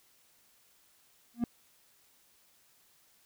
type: tone with exponential growth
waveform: triangle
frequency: 237 Hz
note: A#3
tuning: 29 cents sharp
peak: -21 dBFS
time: 1.34-1.44 s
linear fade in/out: 2 ms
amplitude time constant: 20 ms
effects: white hiss -66 dBFS RMS until 3.25 s